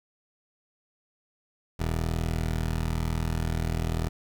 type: tone pair together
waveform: 15% pulse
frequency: 40.38 / 80.7 Hz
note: E1 / E2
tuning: -35 / -36 cents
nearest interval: octave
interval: 1199 cents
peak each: -22 / -28 dBFS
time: 1.79-4.09 s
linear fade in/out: 10 ms
effects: 10-bit